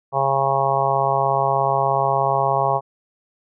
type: harmonic tone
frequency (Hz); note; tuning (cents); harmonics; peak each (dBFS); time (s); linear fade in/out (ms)
136.7; C#3; -24; 1 / 3 / 4 / 5 / 6 / 7 / 8; -27 / -27 / -25 / -22 / -22 / -24 / -24; 0.12-2.81; 50
effects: none